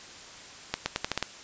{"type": "accelerating click train", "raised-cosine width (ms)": 0.2, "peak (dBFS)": -9, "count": 7, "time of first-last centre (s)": [0.74, 1.227], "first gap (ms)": 120, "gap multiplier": 0.84, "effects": ["white hiss -46 dBFS RMS until 1.43 s", "resampled to 16000 Hz"]}